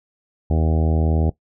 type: harmonic tone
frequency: 79.6 Hz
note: D#2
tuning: 40 cents sharp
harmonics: 1 / 2 / 3 / 4 / 5 / 6 / 7 / 8 / 9 / 10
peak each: -17 / -23 / -27 / -29 / -31 / -33 / -34 / -35 / -36 / -37 dBFS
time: 0.5-1.3 s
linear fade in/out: 5 ms
effects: noise-tail reverb RT60 0.1 s tail -17 dB re dry